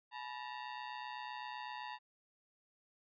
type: ring-modulated tone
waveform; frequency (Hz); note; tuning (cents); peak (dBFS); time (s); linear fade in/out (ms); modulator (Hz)
sawtooth; 917; A#5; -29; -36; 0.11-1.99; 50; 63.9
effects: resampled to 11025 Hz